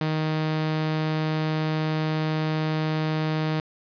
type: tone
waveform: sawtooth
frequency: 156.2 Hz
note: D#3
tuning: 7 cents sharp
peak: -19 dBFS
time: 0.01-3.6 s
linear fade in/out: 2 ms
effects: resampled to 11025 Hz + 8-bit